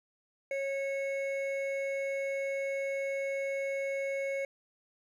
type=tone pair together; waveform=triangle; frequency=548.4 / 2197 Hz; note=C#5 / C#7; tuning=-19 / -16 cents; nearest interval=2 octaves; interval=2403 cents; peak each=-30 / -37 dBFS; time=0.51-4.45 s; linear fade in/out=2 ms; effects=none